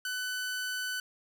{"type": "tone", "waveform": "sawtooth", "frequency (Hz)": 1500, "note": "F#6", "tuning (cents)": 23, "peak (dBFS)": -29, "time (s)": [0.05, 1], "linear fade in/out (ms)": 2, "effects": []}